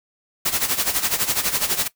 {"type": "noise with tremolo", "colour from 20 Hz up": "white", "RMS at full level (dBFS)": -19, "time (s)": [0.45, 1.88], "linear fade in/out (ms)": 10, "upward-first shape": "sine", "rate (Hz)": 12, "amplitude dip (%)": 75, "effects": ["noise-tail reverb RT60 0.1 s tail -18 dB re dry"]}